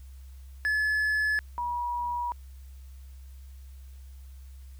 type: tone pair in turn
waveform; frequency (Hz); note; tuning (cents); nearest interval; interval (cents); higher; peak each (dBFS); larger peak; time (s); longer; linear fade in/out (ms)
triangle / sine; 1717 / 963.6; A6 / B5; -43 / -43; minor seventh; 1000; first; -22 / -28; first; 0.65-1.39 / 1.58-2.32; neither; 0
effects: added 66 Hz sine -43 dBFS peak until 4.79 s + white hiss -63 dBFS RMS until 4.79 s

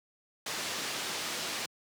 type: low-pass noise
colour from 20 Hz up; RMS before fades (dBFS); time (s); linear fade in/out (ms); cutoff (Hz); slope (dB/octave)
white; -36; 0.46-1.66; 5; 5500; 12
effects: high-pass 150 Hz 12 dB/octave

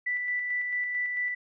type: tone with tremolo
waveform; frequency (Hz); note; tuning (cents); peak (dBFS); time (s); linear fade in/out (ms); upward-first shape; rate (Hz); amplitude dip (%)
sine; 1975.5; B6; 0; -26; 0.06-1.35; 10; square; 4.5; 30
effects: none

